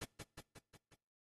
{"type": "noise with echo", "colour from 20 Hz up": "pink", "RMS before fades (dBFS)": -44, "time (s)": [0.01, 0.05], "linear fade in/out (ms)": 10, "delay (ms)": 180, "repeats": 5, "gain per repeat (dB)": -4, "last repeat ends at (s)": 0.95, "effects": ["noise-tail reverb RT60 0.5 s tail -25 dB re dry", "AAC 32 kbps"]}